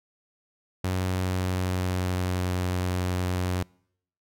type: tone with pitch glide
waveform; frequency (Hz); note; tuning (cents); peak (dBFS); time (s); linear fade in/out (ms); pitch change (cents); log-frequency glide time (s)
sawtooth; 92.5 to 90.81; F#2 to F#2; 0 to -32; -21; 0.84-3.63; 5; -32; 1.18-2.54
effects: noise-tail reverb RT60 0.7 s tail -26 dB re dry